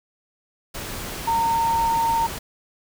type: tone in noise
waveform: sine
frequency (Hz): 917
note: A#5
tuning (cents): -29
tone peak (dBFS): -18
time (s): 1.27-2.27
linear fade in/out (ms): 10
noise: pink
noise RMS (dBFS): -32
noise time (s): 0.74-2.39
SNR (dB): +11
effects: none